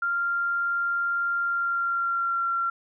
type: tone with pitch glide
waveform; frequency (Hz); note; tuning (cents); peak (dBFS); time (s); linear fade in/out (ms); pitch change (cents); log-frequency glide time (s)
sine; 1391 to 1369.5; F6 to F6; -7 to -34; -23; 0.02-2.7; 5; -27; 1.41-2.47
effects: none